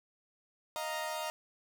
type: chord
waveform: sawtooth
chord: Eb suspended second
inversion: none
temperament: equal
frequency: 622.3 / 698.5 / 932.3 Hz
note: Eb5 / F5 / Bb5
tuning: 0 / 0 / 0 cents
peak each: -35 / -39 / -35 dBFS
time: 0.76-1.3 s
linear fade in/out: 0 ms
effects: none